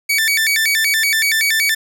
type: tone with vibrato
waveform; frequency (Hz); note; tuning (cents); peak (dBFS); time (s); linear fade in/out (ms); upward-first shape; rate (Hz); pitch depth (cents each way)
sawtooth; 2004; B6; +25; -10; 0.09-1.75; 10; square; 5.3; 210
effects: none